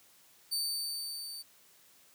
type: tone with level ramp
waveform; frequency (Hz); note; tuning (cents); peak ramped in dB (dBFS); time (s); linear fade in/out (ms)
sawtooth; 4574; D8; -47; -27 to -39; 0.51-1.43; 20
effects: white hiss -62 dBFS RMS until 2.14 s + high-pass 80 Hz 12 dB/octave